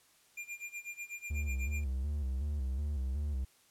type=tone with tremolo; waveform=square; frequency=2398 Hz; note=D7; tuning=36 cents sharp; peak=-39 dBFS; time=0.37-1.84 s; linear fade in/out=5 ms; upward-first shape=sine; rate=8.1 Hz; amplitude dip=90%
type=tone with vibrato; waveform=triangle; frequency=69.3 Hz; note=C#2; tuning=in tune; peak=-30 dBFS; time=1.3-3.45 s; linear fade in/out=10 ms; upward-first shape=square; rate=2.7 Hz; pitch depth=100 cents each way
effects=white hiss -66 dBFS RMS until 3.7 s + low-pass 12000 Hz 12 dB/octave